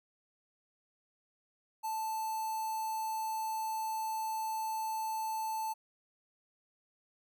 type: tone with notch filter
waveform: square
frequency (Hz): 880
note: A5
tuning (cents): 0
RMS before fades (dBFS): -36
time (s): 1.83-5.74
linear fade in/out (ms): 20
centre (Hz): 3100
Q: 0.72
effects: none